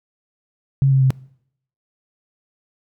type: tone with pitch steps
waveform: sine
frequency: 136.4 / 133.98 / 131.6 Hz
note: C#3 / C3 / C3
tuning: -28 / +41 / +10 cents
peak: -11 dBFS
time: 0.82-1.105 s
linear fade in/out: 0 ms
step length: 95 ms
effects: noise-tail reverb RT60 0.7 s tail -23 dB re dry